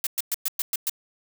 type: noise bursts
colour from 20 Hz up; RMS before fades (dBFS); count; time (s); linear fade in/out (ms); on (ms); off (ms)
blue; -25; 7; 0.04-0.896; 2; 28; 110
effects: none